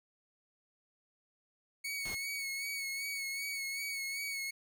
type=tone with vibrato; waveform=sawtooth; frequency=2217 Hz; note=C#7; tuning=in tune; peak=-33 dBFS; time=1.84-4.51 s; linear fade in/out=10 ms; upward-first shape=sine; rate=2.6 Hz; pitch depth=37 cents each way
type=noise; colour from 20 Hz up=pink; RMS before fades=-46 dBFS; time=2.05-2.15 s; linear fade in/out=5 ms
effects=none